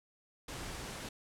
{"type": "noise", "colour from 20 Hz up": "pink", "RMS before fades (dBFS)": -43, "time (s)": [0.48, 1.09], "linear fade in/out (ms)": 5, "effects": ["low-pass 10000 Hz 12 dB/octave"]}